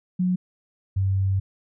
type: tone pair in turn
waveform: sine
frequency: 182 / 96.41 Hz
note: F#3 / G2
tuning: -28 / -28 cents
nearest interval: major seventh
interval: 1100 cents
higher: first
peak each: -19 dBFS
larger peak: neither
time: 0.19-0.36 / 0.96-1.4 s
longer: second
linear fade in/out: 10 ms
effects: none